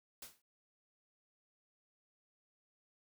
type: noise with exponential decay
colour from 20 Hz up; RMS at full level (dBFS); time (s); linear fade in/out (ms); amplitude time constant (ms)
white; -45; 0.22-0.42; 5; 43
effects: none